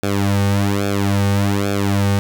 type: tone with flanger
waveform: sawtooth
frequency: 100 Hz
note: G2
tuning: 35 cents sharp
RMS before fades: -17 dBFS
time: 0.03-2.19 s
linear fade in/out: 0 ms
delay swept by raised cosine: 1 to 3 ms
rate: 1.2 Hz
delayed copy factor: -0.9
effects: none